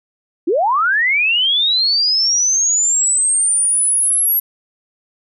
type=linear sweep; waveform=sine; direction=up; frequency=293.7 to 11630 Hz; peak=-12 dBFS; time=0.47-4.4 s; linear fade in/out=10 ms; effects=none